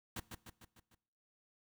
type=noise with echo; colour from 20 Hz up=pink; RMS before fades=-42 dBFS; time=0.16-0.2 s; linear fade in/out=5 ms; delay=150 ms; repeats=5; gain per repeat=-5 dB; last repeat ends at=0.95 s; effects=noise-tail reverb RT60 0.7 s tail -21 dB re dry